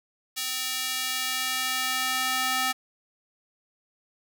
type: tone with high-pass filter sweep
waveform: square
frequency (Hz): 258.1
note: C4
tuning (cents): -23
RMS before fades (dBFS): -28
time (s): 0.36-2.73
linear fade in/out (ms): 20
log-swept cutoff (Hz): 3300 to 1100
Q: 0.77
effects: none